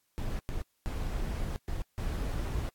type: noise bursts at uneven times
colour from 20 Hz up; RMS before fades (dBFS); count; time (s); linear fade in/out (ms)
brown; -33; 5; 0.18-0.39 / 0.49-0.62 / 0.86-1.56 / 1.68-1.82 / 1.98-2.69; 0
effects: white hiss -75 dBFS RMS until 2.74 s + AAC 64 kbps